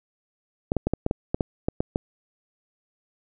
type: clicks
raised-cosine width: 2 ms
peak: -9 dBFS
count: 11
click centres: 0.719 / 0.767 / 0.87 / 0.936 / 1.064 / 1.111 / 1.345 / 1.408 / 1.685 / 1.805 / 1.959 s
effects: none

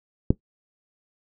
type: click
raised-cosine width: 3 ms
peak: -4 dBFS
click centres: 0.305 s
effects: noise-tail reverb RT60 0.1 s tail -17 dB re dry

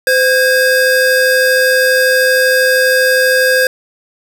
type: tone pair together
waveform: square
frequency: 513 / 1631.6 Hz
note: C5 / G#6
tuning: -34 / -31 cents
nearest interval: octave + minor sixth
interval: 2003 cents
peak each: -12 dBFS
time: 0.07-3.67 s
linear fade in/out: 2 ms
effects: none

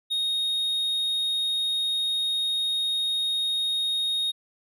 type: tone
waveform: triangle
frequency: 3726 Hz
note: A#7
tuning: 2 cents flat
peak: -22 dBFS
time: 0.1-4.32 s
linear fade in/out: 20 ms
effects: none

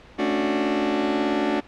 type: chord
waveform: sawtooth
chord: D major seventh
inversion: second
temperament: just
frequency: 220.2 / 275.3 / 293.7 / 367.1 Hz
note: A3 / C#4 / D4 / F#4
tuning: +2 / -12 / 0 / -14 cents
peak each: -24 / -25 / -20 / -22 dBFS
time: 0.18-1.61 s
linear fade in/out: 20 ms
effects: pink hiss -47 dBFS RMS until 1.67 s + low-pass 3000 Hz 12 dB/octave

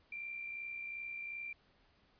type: tone with amplitude modulation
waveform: sine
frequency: 2365 Hz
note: D7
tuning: 12 cents sharp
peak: -39 dBFS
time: 0.12-1.53 s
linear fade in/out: 5 ms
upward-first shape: sine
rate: 62.7 Hz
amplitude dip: 45%
effects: pink hiss -70 dBFS RMS until 2.19 s + resampled to 11025 Hz

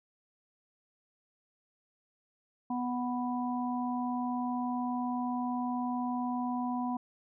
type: harmonic tone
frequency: 246.9 Hz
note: B3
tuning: in tune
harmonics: 1 / 3 / 4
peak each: -32 / -37 / -38 dBFS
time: 2.7-6.97 s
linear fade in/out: 5 ms
effects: none

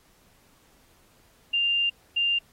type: tone bursts at uneven times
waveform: sine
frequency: 2794 Hz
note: F7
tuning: in tune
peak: -21 dBFS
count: 2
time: 1.53-1.9 / 2.16-2.39 s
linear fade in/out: 10 ms
effects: pink hiss -61 dBFS RMS until 2.52 s + AAC 48 kbps

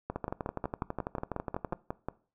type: two click trains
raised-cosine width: 1 ms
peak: -19 / -19 dBFS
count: 12 / 20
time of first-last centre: 0.1-2.086 / 0.16-1.73 s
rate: 5.54 / 12.1 Hz
effects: noise-tail reverb RT60 0.4 s tail -20 dB re dry

